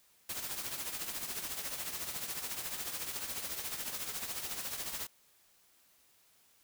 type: noise with tremolo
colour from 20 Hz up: white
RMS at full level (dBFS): -37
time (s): 0.29-5.07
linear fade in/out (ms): 5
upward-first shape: triangle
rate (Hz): 14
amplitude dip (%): 65
effects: white hiss -67 dBFS RMS until 6.63 s